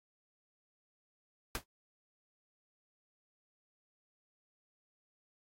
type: noise with exponential decay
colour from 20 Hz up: pink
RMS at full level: -32 dBFS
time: 1.55-1.64 s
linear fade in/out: 1 ms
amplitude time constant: 18 ms
effects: AAC 48 kbps